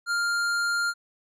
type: tone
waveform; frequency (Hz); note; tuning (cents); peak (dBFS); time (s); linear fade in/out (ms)
square; 1400; F6; +4; -24; 0.06-0.94; 50
effects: low-pass 9000 Hz 12 dB/octave